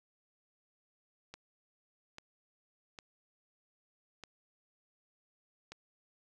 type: clicks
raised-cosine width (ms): 0.2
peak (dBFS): -29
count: 5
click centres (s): 1.34 / 2.184 / 2.988 / 4.237 / 5.72
effects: none